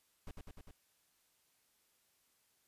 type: noise with echo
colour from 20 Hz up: brown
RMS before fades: -45 dBFS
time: 0.27-0.31 s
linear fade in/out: 2 ms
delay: 100 ms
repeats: 4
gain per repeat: -2 dB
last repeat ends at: 0.71 s
effects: white hiss -75 dBFS RMS until 2.67 s + resampled to 32000 Hz